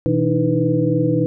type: tone cluster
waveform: sine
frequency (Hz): 124.2 / 162.3 / 297.9 / 321.1 / 495.4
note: B2 / E3 / D4 / E4 / B4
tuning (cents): +10 / -27 / +25 / -45 / +5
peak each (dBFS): -21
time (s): 0.06-1.26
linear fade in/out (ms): 0
effects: none